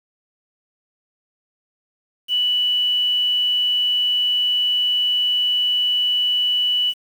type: tone with quantisation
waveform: sine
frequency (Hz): 2960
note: F#7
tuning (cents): 0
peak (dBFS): -16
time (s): 2.28-6.94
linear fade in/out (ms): 50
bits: 7
effects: none